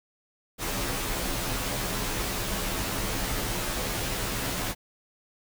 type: noise with comb filter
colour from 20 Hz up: pink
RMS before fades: -30 dBFS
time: 0.58-4.75 s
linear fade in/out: 50 ms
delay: 13 ms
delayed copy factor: -1
effects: none